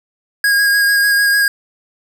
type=tone with vibrato; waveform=square; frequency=1637 Hz; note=G#6; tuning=25 cents flat; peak=-11 dBFS; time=0.44-1.48 s; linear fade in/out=2 ms; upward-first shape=square; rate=6.7 Hz; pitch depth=14 cents each way; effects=none